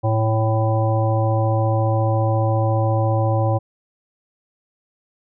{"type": "harmonic tone", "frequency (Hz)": 110.7, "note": "A2", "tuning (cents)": 11, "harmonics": [1, 3, 5, 7, 9], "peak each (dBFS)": [-17, -27, -23, -25, -30], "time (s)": [0.03, 3.59], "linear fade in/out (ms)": 20, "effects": []}